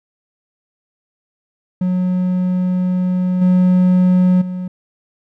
triangle tone with level steps, 182.3 Hz, F#3, 25 cents flat, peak -12 / -7 / -19 dBFS, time 1.81-4.68 s, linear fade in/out 5 ms, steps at 3.41 / 4.41 s, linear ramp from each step 10 ms, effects none

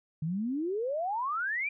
sine exponential sweep, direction up, 149.5 to 2428 Hz, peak -29 dBFS, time 0.22-1.69 s, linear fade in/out 5 ms, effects none

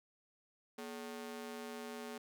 sawtooth ring-modulated tone, 332.6 Hz, E4, 16 cents sharp, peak -37 dBFS, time 0.78-2.18 s, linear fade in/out 5 ms, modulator 94.3 Hz, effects none

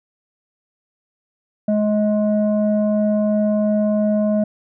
sine tone pair together, 211.3 / 631 Hz, G#3 / D#5, +30 / +24 cents, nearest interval octave + perfect fifth, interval 1894 cents, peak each -15 / -18 dBFS, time 1.68-4.44 s, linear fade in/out 5 ms, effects tanh soft clip ceiling -10 dBFS

